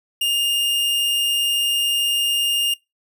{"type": "tone", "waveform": "45% pulse", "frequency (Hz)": 2827, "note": "F7", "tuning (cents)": 20, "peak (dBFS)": -18, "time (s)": [0.21, 2.74], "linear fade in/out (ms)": 5, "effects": ["noise-tail reverb RT60 0.2 s tail -22 dB re dry"]}